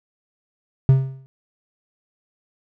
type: tone with exponential decay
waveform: triangle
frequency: 133.2 Hz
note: C3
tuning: 31 cents sharp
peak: -5 dBFS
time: 0.89-1.26 s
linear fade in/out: 0 ms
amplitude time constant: 79 ms
effects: none